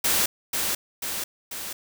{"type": "noise with echo", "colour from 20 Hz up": "white", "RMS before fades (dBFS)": -22, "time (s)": [0.04, 0.26], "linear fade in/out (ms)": 5, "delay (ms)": 490, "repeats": 3, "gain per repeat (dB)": -4, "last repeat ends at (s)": 1.73, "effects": []}